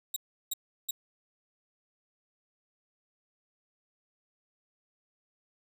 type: tone bursts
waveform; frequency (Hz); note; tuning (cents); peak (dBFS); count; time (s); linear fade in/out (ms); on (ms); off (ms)
10% pulse; 3806; A#7; +35; -22; 3; 0.14-0.909; 5; 23; 350
effects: none